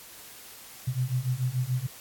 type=beating tone pair; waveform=sine; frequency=123.47 / 130.37 Hz; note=B2 / C3; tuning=0 / -6 cents; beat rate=6.9 Hz; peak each=-29 / -28 dBFS; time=0.87-1.87 s; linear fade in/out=10 ms; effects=white hiss -47 dBFS RMS until 2 s + AAC 64 kbps